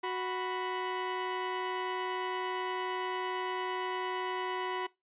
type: tone pair together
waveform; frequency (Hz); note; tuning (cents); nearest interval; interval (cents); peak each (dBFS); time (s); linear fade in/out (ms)
sawtooth; 369.4 / 988; F#4 / B5; -3 / 0; octave + perfect fourth; 1703; -31 / -32; 0.03-4.87; 10
effects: noise-tail reverb RT60 0.2 s tail -21 dB re dry + resampled to 8000 Hz